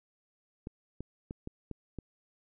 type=clicks; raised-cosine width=3 ms; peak=-26 dBFS; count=6; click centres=0.671 / 1.006 / 1.309 / 1.474 / 1.713 / 1.987 s; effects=none